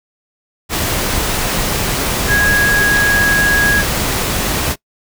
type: tone in noise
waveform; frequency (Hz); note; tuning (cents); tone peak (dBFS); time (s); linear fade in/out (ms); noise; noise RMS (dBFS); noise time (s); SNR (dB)
sine; 1652; G#6; -10; -11; 2.27-3.84; 50; pink; -17; 0.69-4.76; +3
effects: noise-tail reverb RT60 0.1 s tail -22 dB re dry